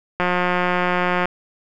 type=click train; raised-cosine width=0.5 ms; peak=-5 dBFS; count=190; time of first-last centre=0.2-1.256 s; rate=179 Hz; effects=none